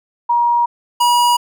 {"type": "tone pair in turn", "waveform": ["sine", "square"], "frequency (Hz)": [951, 964.3], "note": ["A#5", "B5"], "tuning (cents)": [34, -42], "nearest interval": "unison", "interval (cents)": 24, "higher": "second", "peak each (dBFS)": -11, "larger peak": "neither", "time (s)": [[0.29, 0.66], [1, 1.37]], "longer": "neither", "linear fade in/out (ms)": 10, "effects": []}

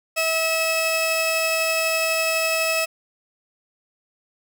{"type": "tone pair together", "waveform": "sawtooth", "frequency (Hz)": [645.5, 2594], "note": ["E5", "E7"], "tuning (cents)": [-37, -28], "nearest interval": "2 octaves", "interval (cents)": 2409, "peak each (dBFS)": -19, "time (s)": [0.16, 2.86], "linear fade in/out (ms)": 20, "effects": []}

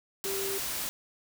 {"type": "tone in noise", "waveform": "sine", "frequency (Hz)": 392, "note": "G4", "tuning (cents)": 0, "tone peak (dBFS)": -33, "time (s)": [0.25, 0.58], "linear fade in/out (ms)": 0, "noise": "white", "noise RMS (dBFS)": -34, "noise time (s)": [0.24, 0.89], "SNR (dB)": -2, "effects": []}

